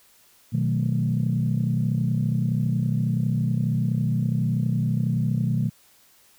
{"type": "chord", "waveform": "sine", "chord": "B dominant seventh", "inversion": "none", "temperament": "equal", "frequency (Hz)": [123.47, 155.56, 185, 220], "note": ["B2", "D#3", "F#3", "A3"], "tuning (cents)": [0, 0, 0, 0], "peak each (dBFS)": [-23, -25, -28, -28], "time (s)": [0.52, 5.7], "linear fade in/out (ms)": 20, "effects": ["tanh soft clip ceiling -12 dBFS", "white hiss -57 dBFS RMS until 6.38 s"]}